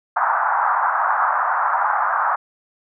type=band-pass noise; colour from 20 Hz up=pink; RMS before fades=-19 dBFS; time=0.16-2.36 s; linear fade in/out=10 ms; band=760 to 1500 Hz; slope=48 dB/octave; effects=none